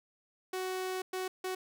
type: tone bursts at uneven times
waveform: sawtooth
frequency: 372.5 Hz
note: F#4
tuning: 12 cents sharp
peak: -30 dBFS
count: 3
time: 0.53-1.02 / 1.13-1.28 / 1.44-1.55 s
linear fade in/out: 5 ms
effects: none